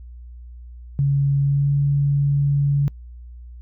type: tone with pitch glide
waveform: sine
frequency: 140 to 141.87 Hz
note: C#3 to C#3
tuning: +18 to +40 cents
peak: -15 dBFS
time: 0.99-2.88 s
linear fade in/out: 0 ms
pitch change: +22 cents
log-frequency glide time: 1.41-1.71 s
effects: noise-tail reverb RT60 0.1 s tail -25 dB re dry + added 60 Hz sine -36 dBFS peak until 3.61 s